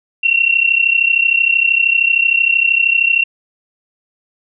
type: tone pair together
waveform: sine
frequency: 2714 / 2747 Hz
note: E7 / F7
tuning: +50 / -29 cents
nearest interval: unison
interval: 21 cents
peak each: -13 dBFS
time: 0.23-3.24 s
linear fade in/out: 10 ms
effects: none